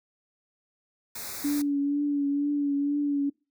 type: band-stop noise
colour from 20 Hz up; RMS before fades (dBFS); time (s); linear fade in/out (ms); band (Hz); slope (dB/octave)
white; -37; 1.15-1.62; 5; 2500 to 3600; 96
type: tone with vibrato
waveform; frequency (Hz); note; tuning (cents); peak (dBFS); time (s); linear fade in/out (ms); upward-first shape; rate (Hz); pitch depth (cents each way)
sine; 286.3; D4; -44; -23; 1.44-3.3; 10; triangle; 2.1; 33
effects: noise-tail reverb RT60 0.3 s tail -25 dB re dry